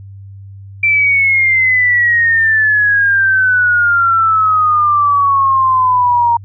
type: exponential sweep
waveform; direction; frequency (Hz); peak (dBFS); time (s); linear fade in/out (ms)
sine; down; 2349 to 932.3; -8; 0.83-6.37; 5
effects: added 98 Hz sine -30 dBFS peak until 6.44 s